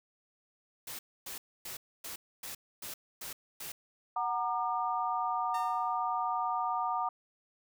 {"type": "noise bursts", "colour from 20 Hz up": "white", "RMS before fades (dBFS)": -42, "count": 8, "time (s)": [0.87, 3.72], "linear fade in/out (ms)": 5, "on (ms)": 120, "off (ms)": 270}
{"type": "chord", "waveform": "sine", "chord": "Gb augmented", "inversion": "none", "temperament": "equal with one note detuned", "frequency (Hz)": [740, 932.3, 1203.5], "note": ["Gb5", "Bb5", "D6"], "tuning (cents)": [0, 0, 42], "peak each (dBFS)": -34, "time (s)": [4.16, 7.09], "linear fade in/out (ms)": 5}
{"type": "tone with exponential decay", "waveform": "sawtooth", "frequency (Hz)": 913, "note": "A#5", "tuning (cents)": -36, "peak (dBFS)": -35, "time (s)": [5.54, 6.05], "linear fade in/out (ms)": 5, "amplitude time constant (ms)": 110}
{"effects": []}